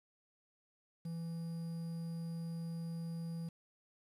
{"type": "tone with quantisation", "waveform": "triangle", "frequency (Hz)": 166.5, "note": "E3", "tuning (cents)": 18, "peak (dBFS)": -37, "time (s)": [1.05, 3.49], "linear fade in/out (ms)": 5, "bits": 10, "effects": ["resampled to 32000 Hz"]}